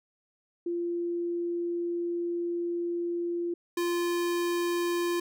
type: tone pair in turn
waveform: sine / square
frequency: 345 / 347 Hz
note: F4 / F4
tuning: -21 / -11 cents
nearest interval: unison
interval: 10 cents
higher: second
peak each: -28 / -27 dBFS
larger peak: second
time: 0.66-3.54 / 3.77-5.2 s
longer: first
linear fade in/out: 5 ms
effects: none